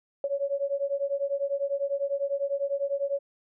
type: beating tone pair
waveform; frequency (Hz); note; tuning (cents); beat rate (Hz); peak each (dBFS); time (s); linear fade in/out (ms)
sine; 554.4 / 564.4; C#5 / C#5; 0 / +31; 10; -29; 0.24-3.19; 2
effects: none